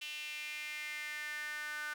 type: tone with high-pass filter sweep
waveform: sawtooth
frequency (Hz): 300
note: D4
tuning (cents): +37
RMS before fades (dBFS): -42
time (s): 0.01-1.94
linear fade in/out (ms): 10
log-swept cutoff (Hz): 2800 to 1500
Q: 5.4
effects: none